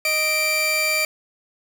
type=tone pair together; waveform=sawtooth; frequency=622.3 / 2349 Hz; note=D#5 / D7; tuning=0 / 0 cents; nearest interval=octave + major seventh; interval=2300 cents; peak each=-22 / -16 dBFS; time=0.05-1.05 s; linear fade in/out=2 ms; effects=none